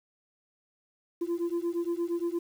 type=beating tone pair; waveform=sine; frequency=338.2 / 346.8 Hz; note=E4 / F4; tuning=+44 / -12 cents; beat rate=8.6 Hz; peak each=-29 dBFS; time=1.21-2.39 s; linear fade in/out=10 ms; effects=tanh soft clip ceiling -25 dBFS + 9-bit